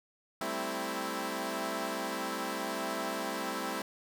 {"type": "chord", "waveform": "10% pulse", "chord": "A minor seventh", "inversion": "third", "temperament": "equal with one note detuned", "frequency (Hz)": [194.98, 220, 261.6, 329.6], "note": ["G3", "A3", "C4", "E4"], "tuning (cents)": [-9, 0, 0, 0], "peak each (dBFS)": [-32, -32, -30, -30], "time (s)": [0.41, 3.82], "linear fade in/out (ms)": 2, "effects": []}